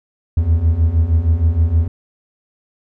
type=beating tone pair; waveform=triangle; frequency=77.78 / 84.18 Hz; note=D#2 / E2; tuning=0 / +37 cents; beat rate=6.4 Hz; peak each=-15 / -11 dBFS; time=0.37-1.88 s; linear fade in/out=5 ms; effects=none